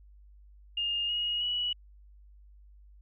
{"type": "tone with pitch steps", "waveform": "sine", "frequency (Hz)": [2828, 2881, 2935], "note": ["F7", "F#7", "F#7"], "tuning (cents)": [21, -47, -15], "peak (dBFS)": -28, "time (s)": [0.77, 1.73], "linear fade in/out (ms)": 5, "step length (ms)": 320, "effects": ["added 50 Hz sine -52 dBFS peak until 3.01 s"]}